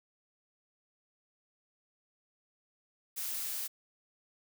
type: noise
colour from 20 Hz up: blue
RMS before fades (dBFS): -37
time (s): 3.16-3.68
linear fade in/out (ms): 20
effects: none